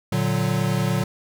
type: chord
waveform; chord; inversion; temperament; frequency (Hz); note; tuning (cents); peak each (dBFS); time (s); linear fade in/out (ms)
square; Bb augmented; none; equal; 116.54 / 146.83 / 185; Bb2 / D3 / F#3; 0 / 0 / 0; -25; 0.12-1.04; 5
effects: none